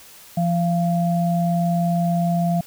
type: tone pair together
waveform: sine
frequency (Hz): 171.1 / 688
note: F3 / F5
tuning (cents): -35 / -26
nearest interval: 2 octaves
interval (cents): 2409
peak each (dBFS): -18 / -23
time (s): 0.37-2.61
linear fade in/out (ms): 5
effects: white hiss -45 dBFS RMS until 2.66 s